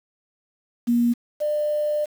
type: tone pair in turn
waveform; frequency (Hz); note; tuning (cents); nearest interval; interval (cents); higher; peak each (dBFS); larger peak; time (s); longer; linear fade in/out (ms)
sine; 237.8 / 598.1; A#3 / D5; +35 / +31; octave + major third; 1596; second; -16 / -20; first; 0.87-1.14 / 1.4-2.06; second; 20
effects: 7-bit